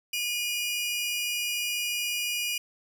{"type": "tone pair together", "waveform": "sawtooth", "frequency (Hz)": [2438, 2899], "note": ["D#7", "F#7"], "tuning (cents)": [-36, -36], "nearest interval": "minor third", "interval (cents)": 300, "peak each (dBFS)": [-27, -28], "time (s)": [0.13, 2.58], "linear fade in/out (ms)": 5, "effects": []}